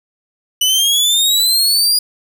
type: exponential sweep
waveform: sawtooth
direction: up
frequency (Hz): 2960 to 4890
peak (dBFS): -8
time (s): 0.61-1.99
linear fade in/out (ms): 5
effects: none